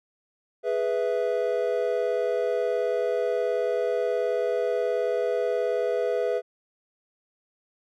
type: chord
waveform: triangle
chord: E major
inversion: first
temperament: equal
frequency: 415.3 / 493.9 / 659.3 Hz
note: G#4 / B4 / E5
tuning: 0 / 0 / 0 cents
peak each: -26 / -24 / -27 dBFS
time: 0.63-6.42 s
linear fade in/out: 50 ms
effects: none